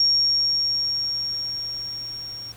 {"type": "tone with level ramp", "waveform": "sine", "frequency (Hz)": 5550, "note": "F8", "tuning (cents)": -12, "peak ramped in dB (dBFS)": [-15, -33], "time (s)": [0, 2.52], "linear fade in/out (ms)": 2, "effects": ["added 114 Hz sine -48 dBFS peak until 2.56 s", "pink hiss -48 dBFS RMS until 2.56 s"]}